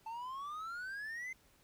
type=exponential sweep; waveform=triangle; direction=up; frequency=880 to 2093 Hz; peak=-39 dBFS; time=0.06-1.33 s; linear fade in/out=5 ms; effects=pink hiss -68 dBFS RMS until 1.63 s